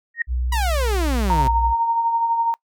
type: tone with exponential growth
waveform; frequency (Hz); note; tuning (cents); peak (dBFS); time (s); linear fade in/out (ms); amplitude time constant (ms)
sine; 1864.7; A#6; 0; -15; 0.14-0.22; 5; 16
type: tone with pitch glide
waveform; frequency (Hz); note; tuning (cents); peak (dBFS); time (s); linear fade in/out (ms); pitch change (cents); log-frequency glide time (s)
sine; 61.74 to 60.54; B1 to B1; 0 to -34; -19; 0.27-1.75; 50; -34; 0.63-1.03
type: exponential sweep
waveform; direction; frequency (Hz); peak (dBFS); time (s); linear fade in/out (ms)
sawtooth; down; 990 to 123.6; -18; 0.52-1.48; 5
type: tone with tremolo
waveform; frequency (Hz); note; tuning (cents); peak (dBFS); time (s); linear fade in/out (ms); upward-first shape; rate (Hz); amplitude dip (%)
sine; 924; A#5; -16; -15; 1.3-2.54; 0; sine; 12; 45
effects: noise-tail reverb RT60 0.1 s tail -25 dB re dry

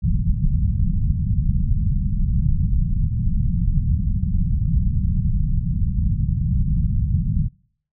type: low-pass noise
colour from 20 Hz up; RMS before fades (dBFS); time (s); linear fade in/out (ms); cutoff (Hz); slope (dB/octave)
pink; -19; 0.02-7.49; 20; 190; 48
effects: noise-tail reverb RT60 0.6 s tail -26 dB re dry

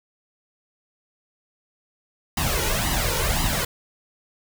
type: noise with flanger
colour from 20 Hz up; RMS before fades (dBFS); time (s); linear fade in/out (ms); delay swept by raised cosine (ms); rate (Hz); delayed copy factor
pink; -23; 2.37-3.65; 5; 1 to 2.1; 1.9; +0.75
effects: none

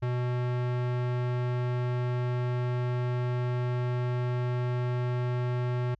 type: tone with low-pass filter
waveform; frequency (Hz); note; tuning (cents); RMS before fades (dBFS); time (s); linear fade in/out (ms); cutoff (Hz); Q
square; 123.47; B2; 0; -29; 0.02-5.95; 10; 2400; 0.61
effects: added 50 Hz sine -64 dBFS peak until 5.99 s

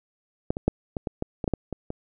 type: clicks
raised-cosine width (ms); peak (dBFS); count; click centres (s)
2; -10 / -17 / -6 / -15 / -14 / -13 / -15 / -10 / -10 / -17 / -18; 11; 0.505 / 0.569 / 0.68 / 0.968 / 1.072 / 1.224 / 1.442 / 1.478 / 1.537 / 1.727 / 1.904
effects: none

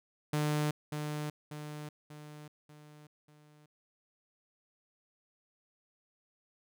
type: tone with echo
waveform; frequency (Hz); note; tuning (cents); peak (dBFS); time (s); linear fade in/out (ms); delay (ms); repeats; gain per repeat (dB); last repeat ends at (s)
sawtooth; 150; D3; +37; -25; 0.33-0.71; 5; 590; 5; -6; 3.66
effects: none

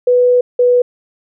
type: tone pair in turn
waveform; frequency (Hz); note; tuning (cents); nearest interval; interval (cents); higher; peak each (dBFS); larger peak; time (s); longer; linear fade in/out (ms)
sine; 493.9 / 491.7; B4 / B4; 0 / -8; unison; 8; first; -7; neither; 0.07-0.41 / 0.59-0.82; first; 5
effects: none

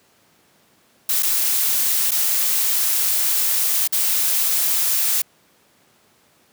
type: noise with dropouts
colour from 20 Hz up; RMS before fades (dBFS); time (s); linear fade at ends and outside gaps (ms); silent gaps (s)
blue; -19; 1.09-5.22; 5; 1.225-1.23 / 2.11-2.116 / 3.876-3.924
effects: pink hiss -57 dBFS RMS until 6.52 s + high-pass 150 Hz 12 dB/octave

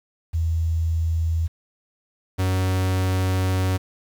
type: tone pair in turn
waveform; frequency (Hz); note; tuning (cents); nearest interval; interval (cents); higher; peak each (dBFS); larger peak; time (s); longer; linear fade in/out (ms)
sine / 45% pulse; 82 / 93.47; E2 / F#2; -9 / +18; major second; 227; second; -19; neither; 0.33-1.48 / 2.38-3.78; second; 20
effects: 8-bit

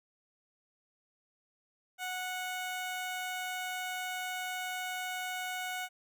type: tone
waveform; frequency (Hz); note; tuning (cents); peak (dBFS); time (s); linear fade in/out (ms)
15% pulse; 736; F#5; -9; -29; 1.98-5.89; 50
effects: none

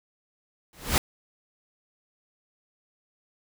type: noise with exponential growth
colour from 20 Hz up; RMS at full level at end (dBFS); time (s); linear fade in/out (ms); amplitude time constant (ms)
pink; -18; 0.73-0.98; 1; 54
effects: none

